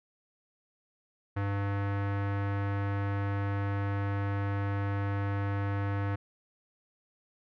square tone with low-pass filter, 100 Hz, G2, 35 cents sharp, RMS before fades -31 dBFS, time 1.36-6.16 s, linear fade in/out 10 ms, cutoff 1700 Hz, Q 1.8, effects none

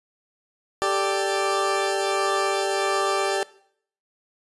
20% pulse chord, G suspended second, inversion none, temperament equal, 392 / 440 / 587.3 Hz, G4 / A4 / D5, 0 / 0 / 0 cents, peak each -19 / -25 / -21 dBFS, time 0.82-3.43 s, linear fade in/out 0 ms, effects noise-tail reverb RT60 0.6 s tail -19 dB re dry + resampled to 24000 Hz

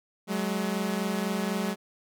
sawtooth tone pair together, 188.2 / 212.2 Hz, F#3 / G#3, +30 / +38 cents, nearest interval major second, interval 208 cents, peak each -26 dBFS, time 0.27-1.76 s, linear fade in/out 50 ms, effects none

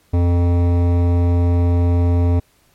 sine tone with hard clipping, 87.1 Hz, F2, 4 cents flat, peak -14 dBFS, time 0.13-2.4 s, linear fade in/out 10 ms, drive 15 dB, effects pink hiss -57 dBFS RMS until 2.74 s + MP3 64 kbps

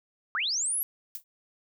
sine linear sweep, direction up, 1108.7 to 11840 Hz, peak -26 dBFS, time 0.35-0.83 s, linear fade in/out 0 ms
violet noise with exponential decay, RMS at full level -32 dBFS, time 1.15-1.24 s, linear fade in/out 1 ms, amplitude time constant 18 ms
effects none

